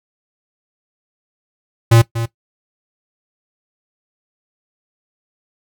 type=tone with echo; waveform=square; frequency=115.4 Hz; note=A#2; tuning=17 cents flat; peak=-7 dBFS; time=1.91-2.02 s; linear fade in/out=10 ms; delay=240 ms; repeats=1; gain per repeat=-12 dB; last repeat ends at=2.26 s; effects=noise-tail reverb RT60 0.1 s tail -17 dB re dry